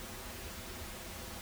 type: noise with comb filter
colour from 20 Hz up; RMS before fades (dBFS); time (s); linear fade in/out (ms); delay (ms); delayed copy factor
pink; -45; 0-1.41; 0; 6.8; -0.8
effects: none